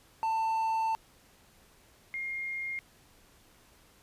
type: tone pair in turn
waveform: triangle / sine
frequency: 892 / 2128 Hz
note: A5 / C7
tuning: +23 / +29 cents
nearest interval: octave + minor third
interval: 1506 cents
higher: second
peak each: -25 / -33 dBFS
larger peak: first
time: 0.23-0.95 / 2.14-2.79 s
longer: first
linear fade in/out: 0 ms
effects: pink hiss -61 dBFS RMS until 4.02 s + resampled to 32000 Hz